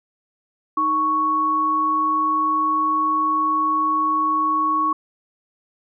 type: tone pair together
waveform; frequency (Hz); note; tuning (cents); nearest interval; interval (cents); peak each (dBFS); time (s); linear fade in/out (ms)
sine; 311.1 / 1110.1; D#4 / C#6; 0 / +2; octave + minor seventh; 2202; -27 / -17; 0.77-4.93; 5
effects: none